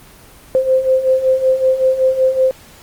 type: beating tone pair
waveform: sine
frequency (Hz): 518 / 523.3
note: C5 / C5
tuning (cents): -17 / 0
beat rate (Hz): 5.3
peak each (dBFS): -17 / -12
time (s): 0.55-2.51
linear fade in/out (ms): 0
effects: pink hiss -42 dBFS RMS until 2.82 s + Opus 24 kbps